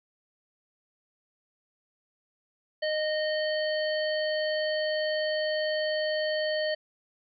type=harmonic tone with a mistuned harmonic; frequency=617 Hz; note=D#5; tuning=15 cents flat; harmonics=1 / 3 / 5 / 7; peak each=-27 / -34 / -38 / -37 dBFS; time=2.82-6.75 s; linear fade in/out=10 ms; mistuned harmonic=7; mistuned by=+52 cents; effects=none